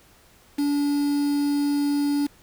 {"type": "tone with quantisation", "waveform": "triangle", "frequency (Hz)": 287.6, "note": "D4", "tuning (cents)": -36, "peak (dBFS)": -18, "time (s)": [0.58, 2.27], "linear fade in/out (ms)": 10, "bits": 6, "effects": ["pink hiss -55 dBFS RMS until 2.42 s"]}